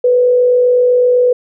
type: tone with frequency modulation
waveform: sine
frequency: 494.9 Hz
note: B4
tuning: 4 cents sharp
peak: -7 dBFS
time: 0.04-1.33 s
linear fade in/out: 5 ms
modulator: 47.9 Hz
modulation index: 0.25
effects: none